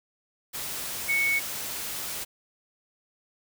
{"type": "tone in noise", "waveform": "sine", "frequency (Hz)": 2217, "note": "C#7", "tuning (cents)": 0, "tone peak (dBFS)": -22, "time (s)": [1.08, 1.4], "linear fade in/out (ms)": 20, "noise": "white", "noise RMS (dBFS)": -34, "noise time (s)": [0.53, 2.25], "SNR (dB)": 9, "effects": []}